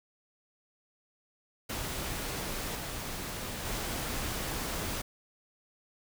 pink noise with level steps, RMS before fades -36 / -38 / -35 dBFS, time 1.69-5.02 s, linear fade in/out 10 ms, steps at 2.75 / 3.65 s, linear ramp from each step 5 ms, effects none

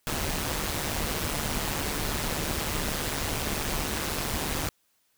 pink noise with amplitude modulation, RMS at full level -27 dBFS, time 0.07-4.69 s, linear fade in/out 0 ms, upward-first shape sine, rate 150 Hz, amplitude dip 65%, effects white hiss -70 dBFS RMS until 5.17 s

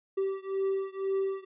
triangle beating tone pair, 386.8 / 388.8 Hz, G4 / G4, -23 / -14 cents, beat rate 2 Hz, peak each -29 / -30 dBFS, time 0.17-1.45 s, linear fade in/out 10 ms, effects resampled to 8000 Hz

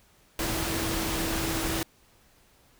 sine tone in noise, 326.8 Hz, E4, 15 cents flat, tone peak -33 dBFS, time 0.39-1.83 s, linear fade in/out 2 ms, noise pink, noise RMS -30 dBFS, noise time 0.39-1.83 s, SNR -6 dB, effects pink hiss -61 dBFS RMS until 2.79 s

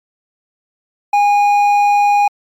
triangle tone with hard clipping, 819 Hz, G#5, 24 cents flat, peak -10 dBFS, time 1.13-2.28 s, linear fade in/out 5 ms, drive 9 dB, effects MP3 96 kbps

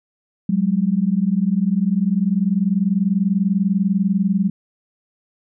sine tone pair together, 183.95 / 204.1 Hz, F#3 / G#3, -10 / -30 cents, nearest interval major second, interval 180 cents, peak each -18 dBFS, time 0.49-4.5 s, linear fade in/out 5 ms, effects none

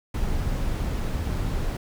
brown noise, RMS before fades -26 dBFS, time 0.14-1.77 s, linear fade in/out 5 ms, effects none

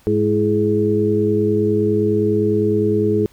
harmonic tone with a mistuned harmonic, 105.1 Hz, G#2, 21 cents sharp, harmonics 1 / 2 / 3 / 4, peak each -22 / -21 / -20 / -17 dBFS, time 0.07-3.26 s, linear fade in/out 0 ms, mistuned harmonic 3, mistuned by +82 cents, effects pink hiss -53 dBFS RMS until 3.32 s

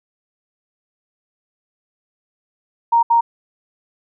sine tone bursts at uneven times, 932 Hz, A#5, 1 cent flat, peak -10 dBFS, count 2, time 2.92-3.03 / 3.1-3.21 s, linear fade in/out 10 ms, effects none

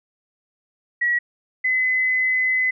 sine tone pair in turn, 1922 / 2026 Hz, B6 / B6, -48 / +44 cents, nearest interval minor second, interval 92 cents, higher second, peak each -17 dBFS, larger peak neither, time 1.01-1.19 / 1.64-2.71 s, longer second, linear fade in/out 10 ms, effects none

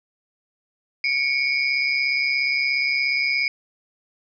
sine tone cluster, 2223 / 2360 / 4957 Hz, C#7 / D7 / D#8, +4 / +8 / -7 cents, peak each -21 / -25 / -27 dBFS, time 1.04-3.48 s, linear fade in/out 2 ms, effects none

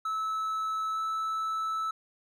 triangle tone with pitch glide, 1303 to 1310.5 Hz, E6 to E6, -20 to -11 cents, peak -27 dBFS, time 0.05-1.91 s, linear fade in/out 5 ms, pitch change +9 cents, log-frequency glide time 0.93-0.98 s, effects none

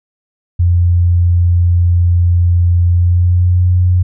sine tone with pitch glide, 87.31 to 89.92 Hz, F2 to F#2, 0 to -49 cents, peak -7 dBFS, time 0.59-4.03 s, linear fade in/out 10 ms, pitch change +51 cents, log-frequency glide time 2.9-3.61 s, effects none

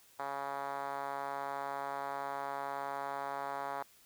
5% pulse tone with band-pass filter, 139.3 Hz, C#3, 9 cents sharp, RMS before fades -39 dBFS, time 0.19-3.83 s, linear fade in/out 5 ms, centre 850 Hz, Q 1.8, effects white hiss -63 dBFS RMS until 4.05 s

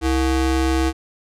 square ring-modulated tone, 197 Hz, G3, 9 cents sharp, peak -14 dBFS, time 0.01-0.93 s, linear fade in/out 50 ms, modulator 130 Hz, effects low-pass 10000 Hz 12 dB/octave

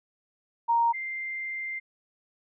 sine tone pair in turn, 932.3 / 2093 Hz, A#5 / C7, 0 / 0 cents, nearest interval octave + major second, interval 1400 cents, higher second, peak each -20 / -31 dBFS, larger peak first, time 0.68-0.93 / 0.93-1.8 s, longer second, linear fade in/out 20 ms, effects none

